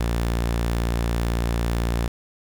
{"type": "tone", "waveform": "sawtooth", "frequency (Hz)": 58, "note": "A#1", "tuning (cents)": -8, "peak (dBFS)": -17, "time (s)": [0, 2.08], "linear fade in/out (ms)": 5, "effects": ["8-bit"]}